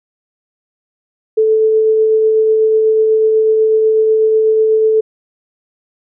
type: tone with tremolo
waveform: sine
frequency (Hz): 438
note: A4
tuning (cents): -8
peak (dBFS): -7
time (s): 1.37-5.01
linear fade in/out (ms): 10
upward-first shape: triangle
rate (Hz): 8.1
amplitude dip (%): 25
effects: none